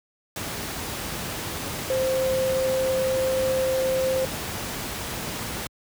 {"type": "tone in noise", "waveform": "sine", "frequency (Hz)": 523.3, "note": "C5", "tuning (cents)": 0, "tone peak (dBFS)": -21, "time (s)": [1.9, 4.25], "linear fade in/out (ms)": 2, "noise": "pink", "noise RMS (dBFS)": -31, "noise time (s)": [0.36, 5.67], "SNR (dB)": 7, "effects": ["high-pass 60 Hz 12 dB/octave"]}